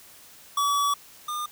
square tone pair in turn, 1141 / 1208.8 Hz, C#6 / D6, +50 / +50 cents, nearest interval minor second, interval 100 cents, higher second, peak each -22 / -29 dBFS, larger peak first, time 0.57-0.94 / 1.28-1.46 s, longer first, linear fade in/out 5 ms, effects white hiss -50 dBFS RMS until 1.51 s

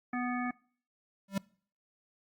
harmonic tone, 246.9 Hz, B3, in tune, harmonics 1 / 3 / 5 / 7 / 9, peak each -33 / -38 / -40 / -41 / -43 dBFS, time 0.13-0.51 s, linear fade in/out 5 ms
square tone with exponential growth, 196 Hz, G3, in tune, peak -27 dBFS, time 1.28-1.38 s, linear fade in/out 5 ms, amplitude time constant 21 ms
effects noise-tail reverb RT60 0.5 s tail -24 dB re dry + Opus 48 kbps

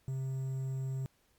triangle tone with quantisation, 132.8 Hz, C3, 26 cents sharp, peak -31 dBFS, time 0.08-1.06 s, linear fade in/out 0 ms, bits 10, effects pink hiss -71 dBFS RMS until 1.38 s + MP3 96 kbps

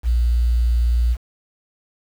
sine tone with quantisation, 59.1 Hz, A#1, 24 cents sharp, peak -14 dBFS, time 0.03-1.17 s, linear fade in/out 50 ms, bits 7, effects none

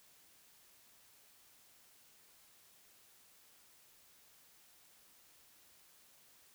silence, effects white hiss -65 dBFS RMS until 6.54 s

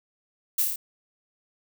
violet noise with echo, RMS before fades -23 dBFS, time 0.58-0.62 s, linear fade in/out 5 ms, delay 28 ms, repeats 5, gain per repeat -2 dB, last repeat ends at 0.76 s, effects none

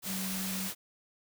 sine tone in noise, 190 Hz, F#3, 46 cents sharp, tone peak -36 dBFS, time 0.05-0.71 s, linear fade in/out 50 ms, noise white, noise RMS -37 dBFS, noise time 0.02-0.75 s, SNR -2 dB, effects none

